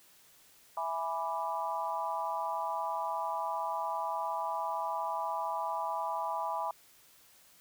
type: chord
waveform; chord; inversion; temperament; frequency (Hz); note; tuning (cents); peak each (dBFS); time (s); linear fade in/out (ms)
sine; E dominant seventh; none; equal; 659.3 / 830.6 / 987.8 / 1174.7; E5 / G#5 / B5 / D6; 0 / 0 / 0 / 0; -39 / -37 / -35 / -40; 0.77-6.71; 2
effects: white hiss -61 dBFS RMS until 7.6 s